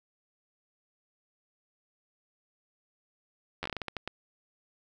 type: slowing click train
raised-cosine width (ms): 0.3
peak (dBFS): -18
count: 11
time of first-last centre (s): 3.63-4.076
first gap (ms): 11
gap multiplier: 1.29
effects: none